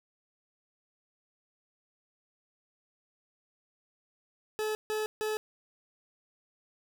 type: tone bursts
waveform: 40% pulse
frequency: 430 Hz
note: A4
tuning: 40 cents flat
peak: -29 dBFS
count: 3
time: 4.59-5.37 s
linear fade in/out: 0 ms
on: 160 ms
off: 150 ms
effects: none